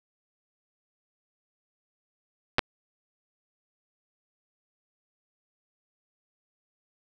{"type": "clicks", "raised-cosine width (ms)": 0.3, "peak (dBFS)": -5, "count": 2, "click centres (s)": [2.584, 2.592], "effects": []}